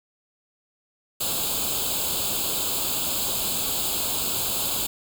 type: noise with comb filter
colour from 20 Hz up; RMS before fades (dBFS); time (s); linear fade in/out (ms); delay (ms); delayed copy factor
white; -26; 1.2-4.87; 10; 0.26; +0.9
effects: none